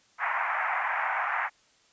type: band-pass noise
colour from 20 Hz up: pink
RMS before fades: -29 dBFS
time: 0.18-1.5 s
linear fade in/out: 50 ms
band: 740 to 2200 Hz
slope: 48 dB/octave
effects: white hiss -63 dBFS RMS until 1.92 s + resampled to 16000 Hz